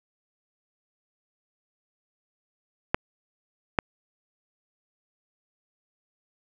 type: clicks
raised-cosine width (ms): 0.5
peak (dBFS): -5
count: 2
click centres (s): 2.945 / 3.788
effects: none